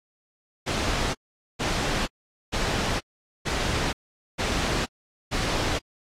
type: noise bursts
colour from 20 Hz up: pink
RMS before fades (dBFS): -26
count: 6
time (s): 0.66-5.79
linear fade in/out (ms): 20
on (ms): 480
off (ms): 450
effects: low-pass 6000 Hz 12 dB/octave + AAC 48 kbps